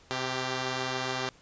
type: tone pair together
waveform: 5% pulse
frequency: 129.13 / 394.4 Hz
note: C3 / G4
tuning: -22 / +11 cents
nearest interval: octave + perfect fifth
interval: 1933 cents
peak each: -21 / -22 dBFS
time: 0.11-1.29 s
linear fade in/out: 0 ms
effects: pink hiss -58 dBFS RMS until 1.41 s + resampled to 16000 Hz